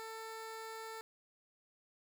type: tone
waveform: 15% pulse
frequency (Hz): 445.4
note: A4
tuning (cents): +21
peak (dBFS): -38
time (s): 0-1.01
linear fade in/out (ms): 0
effects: none